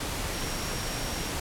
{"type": "tone in noise", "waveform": "sine", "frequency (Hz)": 5588, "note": "F8", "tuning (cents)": 0, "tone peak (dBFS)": -41, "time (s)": [0.33, 1.3], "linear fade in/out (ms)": 5, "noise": "pink", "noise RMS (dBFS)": -32, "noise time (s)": [0, 1.4], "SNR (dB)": -12, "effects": ["low-pass 12000 Hz 12 dB/octave"]}